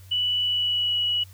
sine tone with pitch glide, 2960 to 2929 Hz, F#7 to F#7, 0 to -18 cents, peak -21 dBFS, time 0.11-1.24 s, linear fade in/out 10 ms, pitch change -18 cents, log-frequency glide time 0.42-0.96 s, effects added 93 Hz sine -44 dBFS peak until 1.33 s + white hiss -55 dBFS RMS until 1.33 s

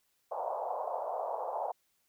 pink band-pass noise, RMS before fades -36 dBFS, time 0.31-1.72 s, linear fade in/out 10 ms, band 540 to 970 Hz, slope 48 dB/octave, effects white hiss -75 dBFS RMS until 2.08 s

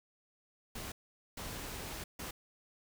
pink noise bursts at uneven times, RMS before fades -43 dBFS, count 3, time 0.75-0.92 / 1.37-2.04 / 2.19-2.31 s, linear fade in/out 5 ms, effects none

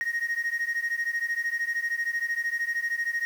sine beating tone pair, 1864.7 / 1877.7 Hz, A#6 / A#6, 0 / +12 cents, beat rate 13 Hz, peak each -27 dBFS, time 0.01-3.25 s, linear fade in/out 0 ms, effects tanh soft clip ceiling -23 dBFS + 8-bit

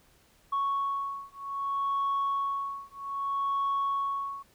sine beating tone pair, 1108.7 / 1109.33 Hz, C#6 / C#6, 0 / +1 cents, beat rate 0.63 Hz, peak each -30 dBFS, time 0.52-4.43 s, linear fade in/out 10 ms, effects tanh soft clip ceiling -23 dBFS + pink hiss -63 dBFS RMS until 4.54 s

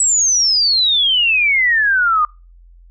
sine exponential sweep, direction down, 7950 to 1200 Hz, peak -11 dBFS, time 0-2.25 s, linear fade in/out 2 ms, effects noise-tail reverb RT60 0.3 s tail -25 dB re dry + added 43 Hz sine -41 dBFS peak until 2.9 s

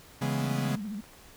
45% pulse chord, C# minor seventh, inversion none, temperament equal, 138.59 / 164.81 / 207.7 / 246.9 Hz, C#3 / E3 / G#3 / B3, 0 / 0 / 0 / 0 cents, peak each -30 / -36 / -34 / -34 dBFS, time 0.21-0.76 s, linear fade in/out 10 ms
sine tone with vibrato, 207.7 Hz, G#3, in tune, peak -33 dBFS, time 0.41-1.01 s, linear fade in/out 10 ms, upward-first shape sine, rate 14 Hz, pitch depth 120 cents each way
click train, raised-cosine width 0.5 ms, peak -38 dBFS, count 8, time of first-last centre 0.48-1.134 s, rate 10.7 Hz
effects pink hiss -53 dBFS RMS until 1.36 s

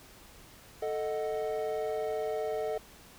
triangle chord, D# diminished, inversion second, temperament equal, 440 / 622.3 / 740 Hz, A4 / D#5 / F#5, 0 / 0 / 0 cents, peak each -31 / -33 / -37 dBFS, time 0.82-2.78 s, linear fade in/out 5 ms, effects pink hiss -54 dBFS RMS until 3.18 s

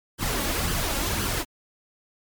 pink noise with flanger, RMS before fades -26 dBFS, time 0.18-1.45 s, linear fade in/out 50 ms, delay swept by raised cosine 0.64 to 3.64 ms, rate 1.9 Hz, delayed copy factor +0.55, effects MP3 96 kbps

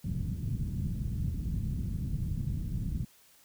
white low-pass noise, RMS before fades -33 dBFS, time 0.04-3.05 s, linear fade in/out 5 ms, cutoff 170 Hz, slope 24 dB/octave, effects white hiss -61 dBFS RMS until 3.44 s

